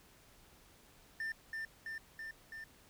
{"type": "tone with echo", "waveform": "triangle", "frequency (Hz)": 1791, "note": "A6", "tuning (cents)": 30, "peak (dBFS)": -35, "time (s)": [1.2, 1.32], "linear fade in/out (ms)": 2, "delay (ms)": 330, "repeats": 4, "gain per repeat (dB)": -2, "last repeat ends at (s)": 2.64, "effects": ["pink hiss -63 dBFS RMS until 2.89 s"]}